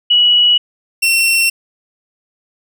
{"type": "tone pair in turn", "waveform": ["sine", "sawtooth"], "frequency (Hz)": [2929, 2714], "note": ["F#7", "E7"], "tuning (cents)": [-18, 50], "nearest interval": "minor second", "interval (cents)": 132, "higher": "first", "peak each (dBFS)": -7, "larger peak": "neither", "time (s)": [[0.1, 0.58], [1.02, 1.5]], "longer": "neither", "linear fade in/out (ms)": 10, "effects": []}